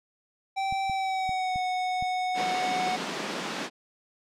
square tone with pitch glide, 776 to 736.7 Hz, G5 to F#5, -18 to -8 cents, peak -27 dBFS, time 0.56-2.97 s, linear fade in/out 20 ms, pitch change -90 cents, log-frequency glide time 0.88-1.59 s
clicks, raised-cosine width 5 ms, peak -27 dBFS, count 5, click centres 0.725 / 0.897 / 1.293 / 1.559 / 2.025 s
pink high-pass noise, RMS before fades -32 dBFS, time 2.34-3.7 s, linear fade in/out 50 ms, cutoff 170 Hz, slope 48 dB/octave
effects low-pass 5000 Hz 12 dB/octave

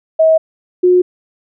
sine tone pair in turn, 640 / 361.4 Hz, D#5 / F#4, +49 / -41 cents, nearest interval minor seventh, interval 990 cents, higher first, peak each -6 dBFS, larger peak neither, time 0.19-0.38 / 0.83-1.02 s, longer neither, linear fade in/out 10 ms, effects none

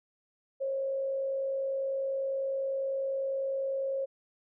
sine tone with frequency modulation, 541 Hz, C#5, 42 cents flat, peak -29 dBFS, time 0.6-4.06 s, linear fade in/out 20 ms, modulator 50 Hz, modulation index 0.28, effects none

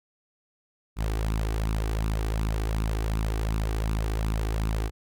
sawtooth tone with flanger, 54 Hz, A1, 32 cents flat, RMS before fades -27 dBFS, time 0.96-4.91 s, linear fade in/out 50 ms, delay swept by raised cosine 0.76 to 2.66 ms, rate 2.7 Hz, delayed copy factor +0.55, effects none

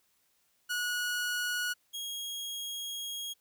sawtooth tone pair in turn, 1459 / 3282 Hz, F#6 / G#7, -25 / -21 cents, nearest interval octave + major second, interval 1404 cents, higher second, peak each -27 / -33 dBFS, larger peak first, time 0.69-1.74 / 1.93-3.34 s, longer second, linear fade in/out 20 ms, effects white hiss -72 dBFS RMS until 3.4 s

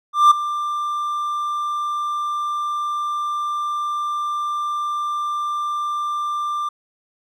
triangle tone with ADSR envelope, 1187 Hz, D6, 18 cents sharp, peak -4 dBFS, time 0.13-6.69 s, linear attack 180 ms, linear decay 9 ms, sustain -15 dB, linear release 7 ms, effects none

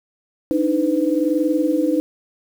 sine tone cluster, 295.8 / 316.8 / 504 Hz, D4 / D#4 / B4, +13 / +31 / +35 cents, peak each -20 / -19 / -22 dBFS, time 0.51-2 s, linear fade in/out 0 ms, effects 7-bit

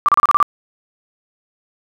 sine tone bursts, 1174.7 Hz, D6, in tune, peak -8 dBFS, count 7, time 0.06-0.427 s, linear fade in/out 0 ms, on 25 ms, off 32 ms, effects none

